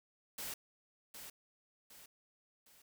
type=noise with echo; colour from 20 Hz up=white; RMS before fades=-43 dBFS; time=0.38-0.54 s; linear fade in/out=5 ms; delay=760 ms; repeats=3; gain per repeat=-7 dB; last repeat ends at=2.82 s; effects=none